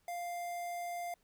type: tone with notch filter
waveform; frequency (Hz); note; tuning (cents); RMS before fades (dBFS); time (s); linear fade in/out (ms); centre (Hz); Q
square; 698.5; F5; 0; -40; 0.08-1.14; 2; 3900; 1.2
effects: pink hiss -74 dBFS RMS until 1.23 s